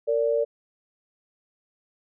sine tone pair together, 458.9 / 580 Hz, A#4 / D5, -27 / -22 cents, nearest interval major third, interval 405 cents, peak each -23 dBFS, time 0.07-0.45 s, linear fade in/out 20 ms, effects none

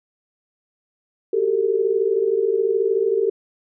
sine tone cluster, 378.8 / 397.7 / 451.3 Hz, F#4 / G4 / A4, +41 / +25 / +44 cents, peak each -25 / -20 / -20 dBFS, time 1.33-3.3 s, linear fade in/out 5 ms, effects none

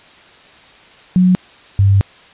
sine tone pair in turn, 182.9 / 98.52 Hz, F#3 / G2, -20 / +9 cents, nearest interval major seventh, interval 1071 cents, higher first, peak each -7 dBFS, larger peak neither, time 1.16-1.35 / 1.79-2.01 s, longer second, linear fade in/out 0 ms, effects white hiss -43 dBFS RMS until 2.33 s + resampled to 8000 Hz

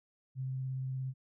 sine tone with vibrato, 131.1 Hz, C3, 4 cents sharp, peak -34 dBFS, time 0.35-1.14 s, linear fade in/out 50 ms, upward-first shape square, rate 17 Hz, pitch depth 9 cents each way, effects none

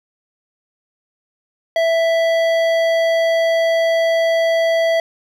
sine tone with hard clipping, 660 Hz, E5, 2 cents sharp, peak -15 dBFS, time 1.76-5 s, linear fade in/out 2 ms, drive 12 dB, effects none

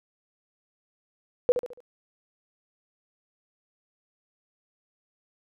sine tone with echo, 492.2 Hz, B4, 6 cents flat, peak -15 dBFS, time 1.49-1.52 s, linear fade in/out 0 ms, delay 71 ms, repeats 4, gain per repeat -8 dB, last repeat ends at 1.804 s, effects none

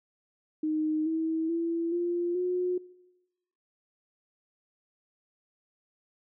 sine tone with pitch steps, 310 / 322 / 334.6 / 347.6 / 361.1 Hz, D#4 / E4 / E4 / F4 / F#4, -6 / -41 / +26 / -8 / -42 cents, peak -26 dBFS, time 0.63-2.78 s, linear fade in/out 5 ms, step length 430 ms, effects noise-tail reverb RT60 1.0 s tail -22 dB re dry

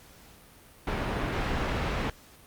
pink low-pass noise, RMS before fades -30 dBFS, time 0.87-2.1 s, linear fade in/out 2 ms, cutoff 2500 Hz, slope 12 dB/octave, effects pink hiss -54 dBFS RMS until 2.46 s + Opus 48 kbps

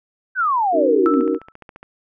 sine exponential sweep, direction down, 1578 to 233.1 Hz, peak -15 dBFS, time 0.35-1.24 s, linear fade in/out 50 ms
sine chord, D# minor seventh, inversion third, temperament just, 280 / 311.1 / 373.4 / 466.7 Hz, C#4 / D#4 / F#4 / A#4, +18 / 0 / +16 / +2 cents, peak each -23 / -21 / -22 / -21 dBFS, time 0.72-1.39 s, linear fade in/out 50 ms
sine tone with exponential decay, 1318.5 Hz, E6, in tune, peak -16 dBFS, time 1.06-1.52 s, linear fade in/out 0 ms, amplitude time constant 100 ms
click train, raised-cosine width 0.5 ms, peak -24 dBFS, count 11, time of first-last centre 1.14-1.83 s, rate 14.5 Hz
effects none

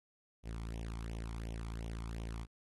sawtooth tone with flanger, 56.2 Hz, A1, 37 cents sharp, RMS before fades -42 dBFS, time 0.43-2.47 s, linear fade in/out 50 ms, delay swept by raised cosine 0.32 to 0.93 ms, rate 2.8 Hz, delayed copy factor +0.6, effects AAC 32 kbps

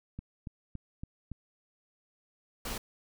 click train, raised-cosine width 5 ms, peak -27 dBFS, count 5, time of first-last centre 0.19-1.317 s, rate 3.55 Hz
pink noise, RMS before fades -37 dBFS, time 2.65-2.78 s, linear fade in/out 5 ms
effects none

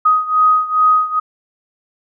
sine beating tone pair, 1252 / 1254.4 Hz, D#6 / D#6, +10 / +14 cents, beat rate 2.4 Hz, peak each -12 / -15 dBFS, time 0.05-1.2 s, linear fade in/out 10 ms, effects none

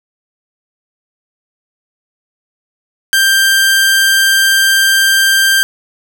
sawtooth tone, 1579 Hz, G6, 12 cents sharp, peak -4 dBFS, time 3.13-5.63 s, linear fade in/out 0 ms, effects none

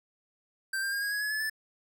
square tone with pitch steps, 1568 / 1592.6 / 1617.7 / 1643.1 / 1668.9 / 1695.2 / 1721.8 / 1748.9 Hz, G6 / G6 / G#6 / G#6 / G#6 / G#6 / A6 / A6, 0 / +27 / -46 / -19 / +8 / +35 / -38 / -11 cents, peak -30 dBFS, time 0.73-1.498 s, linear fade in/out 5 ms, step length 96 ms, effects none

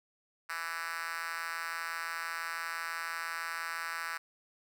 5% pulse tone with high-pass filter, 165.9 Hz, E3, 11 cents sharp, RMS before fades -38 dBFS, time 0.49-4.18 s, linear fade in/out 10 ms, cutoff 1400 Hz, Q 2.1, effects none

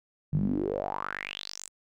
sawtooth tone with band-pass filter sweep, 49 Hz, G1, in tune, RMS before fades -32 dBFS, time 0.32-1.69 s, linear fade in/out 20 ms, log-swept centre 140 to 8500 Hz, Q 7, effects none

